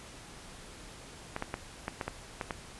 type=clicks; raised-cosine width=0.5 ms; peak=-18 dBFS; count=8; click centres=1.364 / 1.424 / 1.541 / 1.881 / 2.012 / 2.08 / 2.412 / 2.508 s; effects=pink hiss -49 dBFS RMS until 2.79 s + resampled to 24000 Hz